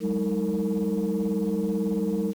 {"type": "tone cluster", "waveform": "sine", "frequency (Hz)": [189.3, 207.5, 315.1, 457.5], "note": ["F#3", "G#3", "D#4", "A#4"], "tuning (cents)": [40, -1, 22, -32], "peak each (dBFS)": [-27, -26, -30, -28], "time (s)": [0, 2.34], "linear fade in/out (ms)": 50, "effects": ["tanh soft clip ceiling -18 dBFS", "8-bit"]}